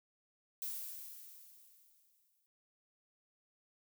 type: noise with exponential decay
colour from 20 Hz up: violet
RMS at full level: -40 dBFS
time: 0.62-2.46 s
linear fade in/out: 0 ms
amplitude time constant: 400 ms
effects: none